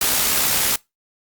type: noise with amplitude modulation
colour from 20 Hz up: white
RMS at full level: -17 dBFS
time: 0.01-0.76 s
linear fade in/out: 5 ms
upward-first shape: sine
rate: 66 Hz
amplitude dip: 35%
effects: noise-tail reverb RT60 0.2 s tail -23 dB re dry + Opus 48 kbps